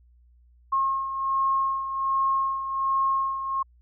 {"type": "beating tone pair", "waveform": "sine", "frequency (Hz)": [1078, 1079.3], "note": ["C#6", "C#6"], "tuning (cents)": [-49, -47], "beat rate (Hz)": 1.3, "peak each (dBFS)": [-23, -30], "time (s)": [0.72, 3.63], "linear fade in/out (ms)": 10, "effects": ["added 60 Hz sine -54 dBFS peak until 3.81 s"]}